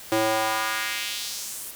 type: tone with high-pass filter sweep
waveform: square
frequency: 110 Hz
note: A2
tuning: in tune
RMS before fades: -27 dBFS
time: 0.12-1.71 s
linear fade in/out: 0 ms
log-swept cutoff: 380 to 11000 Hz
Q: 1.5
effects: white hiss -42 dBFS RMS until 1.75 s